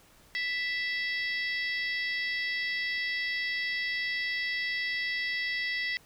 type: harmonic tone with a mistuned harmonic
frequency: 659.3 Hz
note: E5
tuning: in tune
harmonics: 3 / 4 / 5 / 6 / 7 / 8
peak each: -30 / -42 / -41 / -44 / -41 / -42 dBFS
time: 0.35-5.97 s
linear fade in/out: 0 ms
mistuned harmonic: 6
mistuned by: -36 cents
effects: pink hiss -59 dBFS RMS until 6.05 s